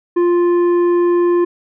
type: tone with tanh clipping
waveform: triangle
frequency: 349.2 Hz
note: F4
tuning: in tune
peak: -12 dBFS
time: 0.16-1.45 s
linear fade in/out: 10 ms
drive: 12 dB
effects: none